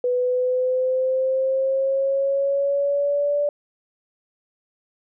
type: exponential sweep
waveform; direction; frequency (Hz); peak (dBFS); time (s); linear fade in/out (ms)
sine; up; 493.8 to 583; -18; 0.04-3.49; 2
effects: none